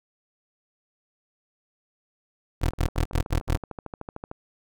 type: tone bursts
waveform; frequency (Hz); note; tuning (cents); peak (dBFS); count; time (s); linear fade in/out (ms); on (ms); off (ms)
20% pulse; 41.2; E1; 0; -16; 6; 2.61-3.575; 20; 100; 73
type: click train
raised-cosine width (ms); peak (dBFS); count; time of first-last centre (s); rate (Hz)
1; -21; 23; 2.66-4.314; 13.3
effects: none